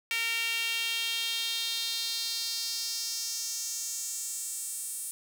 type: tone with high-pass filter sweep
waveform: sawtooth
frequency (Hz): 459.3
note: A#4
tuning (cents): -26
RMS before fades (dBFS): -33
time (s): 0.11-5.11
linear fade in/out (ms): 0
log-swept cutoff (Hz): 2400 to 9200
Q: 3.2
effects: none